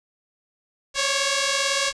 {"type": "beating tone pair", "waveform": "5% pulse", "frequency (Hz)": [544, 562], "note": ["C#5", "C#5"], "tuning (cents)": [-33, 24], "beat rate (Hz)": 18, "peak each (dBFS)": -12, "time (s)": [0.94, 1.93], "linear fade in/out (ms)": 50, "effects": ["resampled to 22050 Hz", "7-bit"]}